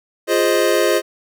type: chord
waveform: square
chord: F minor seventh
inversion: none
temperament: equal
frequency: 349.2 / 415.3 / 523.3 / 622.3 Hz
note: F4 / Ab4 / C5 / Eb5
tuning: 0 / 0 / 0 / 0 cents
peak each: -20 dBFS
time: 0.27-1.02 s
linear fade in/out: 50 ms
effects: none